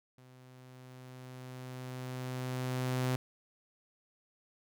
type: tone with level ramp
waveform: sawtooth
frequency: 127.7 Hz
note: C3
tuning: 42 cents flat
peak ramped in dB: -52 to -25 dBFS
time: 0.18-3.16 s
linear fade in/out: 2 ms
effects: none